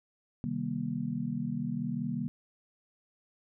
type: chord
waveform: sine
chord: C minor seventh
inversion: none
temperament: equal with one note detuned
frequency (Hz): 130.81 / 155.56 / 196 / 236.6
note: C3 / Eb3 / G3 / Bb3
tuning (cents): 0 / 0 / 0 / +26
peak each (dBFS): -39 / -37 / -37 / -34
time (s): 0.44-2.28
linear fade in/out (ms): 0
effects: none